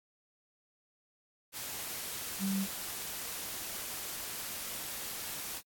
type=tone in noise; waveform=sine; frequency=194.6 Hz; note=G3; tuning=12 cents flat; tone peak=-30 dBFS; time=2.39-2.67 s; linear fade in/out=50 ms; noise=white; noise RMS=-40 dBFS; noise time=1.52-5.62 s; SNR=+7 dB; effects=AAC 64 kbps